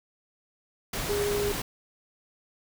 sine tone in noise, 409.7 Hz, G#4, 24 cents flat, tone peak -26 dBFS, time 1.09-1.52 s, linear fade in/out 5 ms, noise pink, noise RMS -32 dBFS, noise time 0.93-1.62 s, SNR +3 dB, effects none

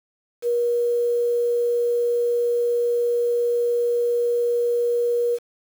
sine tone with quantisation, 477.9 Hz, A#4, 43 cents sharp, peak -18 dBFS, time 0.42-5.39 s, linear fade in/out 50 ms, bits 7, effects none

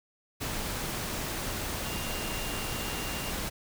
sine tone in noise, 2794 Hz, F7, in tune, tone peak -42 dBFS, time 1.84-3.32 s, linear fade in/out 20 ms, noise pink, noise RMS -34 dBFS, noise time 0.4-3.5 s, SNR -11 dB, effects none

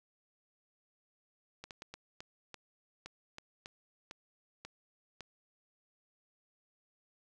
clicks, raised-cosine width 0.2 ms, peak -28 dBFS, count 12, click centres 1.64 / 1.708 / 1.821 / 1.94 / 2.205 / 2.543 / 3.06 / 3.384 / 3.659 / 4.111 / 4.65 / 5.207 s, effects none

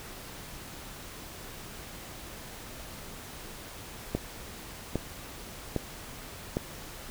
click train, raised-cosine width 2 ms, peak -14 dBFS, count 4, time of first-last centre 4.15-6.569 s, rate 1.24 Hz, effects pink hiss -44 dBFS RMS until 7.1 s

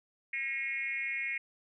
sine tone with frequency modulation, 2165 Hz, C#7, 41 cents flat, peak -32 dBFS, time 0.33-1.38 s, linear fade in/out 5 ms, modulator 265 Hz, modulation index 1, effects none

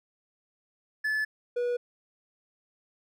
triangle tone pair in turn, 1731 / 485.7 Hz, A6 / B4, -29 / -29 cents, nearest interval octave + minor seventh, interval 2200 cents, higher first, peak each -24 dBFS, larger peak neither, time 1.04-1.25 / 1.56-1.77 s, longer neither, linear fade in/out 10 ms, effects none

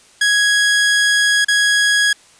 sawtooth tone with dropouts, 1661.2 Hz, G#6, in tune, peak -8 dBFS, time 0.21-2.13 s, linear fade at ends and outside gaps 5 ms, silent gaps 1.447-1.483 s, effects white hiss -48 dBFS RMS until 2.39 s + resampled to 22050 Hz

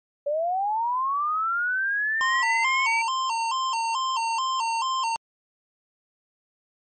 sine linear sweep, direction up, 562 to 2328 Hz, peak -22 dBFS, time 0.26-3.02 s, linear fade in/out 10 ms
square tone with vibrato, 977 Hz, B5, 19 cents flat, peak -24 dBFS, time 2.21-5.16 s, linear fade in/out 0 ms, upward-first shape square, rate 2.3 Hz, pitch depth 120 cents each way
effects MP3 32 kbps

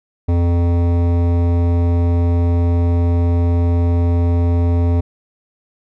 sine tone with hard clipping, 86.1 Hz, F2, 24 cents flat, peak -14 dBFS, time 0.28-5.01 s, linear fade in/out 10 ms, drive 15 dB, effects none

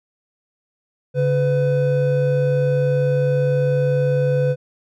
triangle tone pair together, 140.97 / 502 Hz, C#3 / B4, +29 / +28 cents, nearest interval octave + minor seventh, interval 2199 cents, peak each -16 dBFS, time 1.14-4.56 s, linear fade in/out 50 ms, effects none

